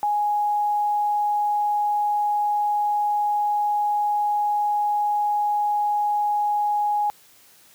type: tone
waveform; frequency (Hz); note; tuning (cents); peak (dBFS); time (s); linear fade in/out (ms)
sine; 831; G#5; +1; -19; 0.03-7.1; 0
effects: white hiss -53 dBFS RMS until 7.74 s + high-pass 80 Hz 12 dB/octave